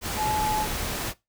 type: tone in noise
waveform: sine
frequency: 855 Hz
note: A5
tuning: 50 cents flat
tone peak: -24 dBFS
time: 0.16-0.67 s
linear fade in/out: 50 ms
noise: pink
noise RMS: -30 dBFS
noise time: 0.01-1.14 s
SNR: +3 dB
effects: noise-tail reverb RT60 0.2 s tail -19 dB re dry